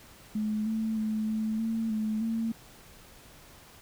sine tone with pitch steps, 213.8 / 220.9 / 216.7 / 218.3 / 225.1 / 216.3 / 226.1 Hz, A3 / A3 / A3 / A3 / A3 / A3 / A3, -49 / +7 / -26 / -13 / +40 / -29 / +47 cents, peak -27 dBFS, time 0.35-2.52 s, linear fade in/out 5 ms, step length 310 ms, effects pink hiss -53 dBFS RMS until 3.81 s

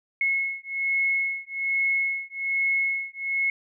sine beating tone pair, 2179 / 2180.2 Hz, C#7 / C#7, -30 / -29 cents, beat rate 1.2 Hz, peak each -26 dBFS, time 0.21-3.5 s, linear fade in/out 2 ms, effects none

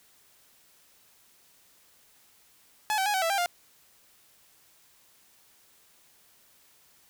sawtooth tone with pitch steps, 853 / 767 / 831 / 759 / 661 / 793 / 703 Hz, G#5 / G5 / G#5 / F#5 / E5 / G5 / F5, +46 / -38 / +1 / +44 / +5 / +20 / +11 cents, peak -21 dBFS, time 2.9-3.46 s, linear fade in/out 0 ms, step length 80 ms, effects white hiss -61 dBFS RMS until 7.09 s

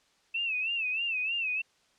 sine tone with vibrato, 2638 Hz, E7, 1 cent sharp, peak -28 dBFS, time 0.34-1.62 s, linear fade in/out 10 ms, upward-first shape sine, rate 3.2 Hz, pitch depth 110 cents each way, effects white hiss -67 dBFS RMS until 1.98 s + low-pass 6000 Hz 12 dB/octave

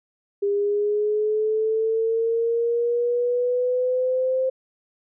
sine linear sweep, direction up, 401.8 to 523.3 Hz, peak -19 dBFS, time 0.42-4.5 s, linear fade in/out 10 ms, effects none

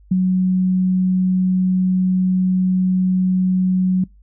sine tone with ADSR envelope, 185 Hz, F#3, in tune, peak -10 dBFS, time 0.11-4.04 s, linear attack 9 ms, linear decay 9 ms, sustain -3 dB, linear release 4 ms, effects noise-tail reverb RT60 0.2 s tail -25 dB re dry + added 50 Hz sine -45 dBFS peak until 4.22 s

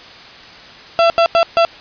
35% pulse tone bursts at uneven times, 672 Hz, E5, 33 cents sharp, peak -7 dBFS, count 4, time 0.99-1.1 / 1.18-1.26 / 1.35-1.43 / 1.57-1.65 s, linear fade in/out 0 ms, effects white hiss -37 dBFS RMS until 1.8 s + resampled to 11025 Hz

